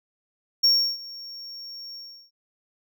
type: tone with ADSR envelope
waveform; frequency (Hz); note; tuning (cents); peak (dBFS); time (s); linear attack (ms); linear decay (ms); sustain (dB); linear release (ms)
triangle; 5520; F8; -21; -13; 0.63-2.31; 13; 330; -22; 360
effects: none